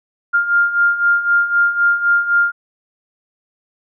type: beating tone pair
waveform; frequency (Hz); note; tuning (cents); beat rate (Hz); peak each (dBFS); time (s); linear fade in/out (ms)
sine; 1400 / 1403.9; F6 / F6; +4 / +9; 3.9; -18 / -13; 0.33-2.52; 20
effects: none